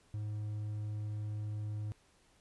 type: tone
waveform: triangle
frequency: 105.7 Hz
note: G#2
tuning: 31 cents sharp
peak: -34 dBFS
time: 0.14-1.92 s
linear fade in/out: 0 ms
effects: pink hiss -68 dBFS RMS until 2.4 s + resampled to 24000 Hz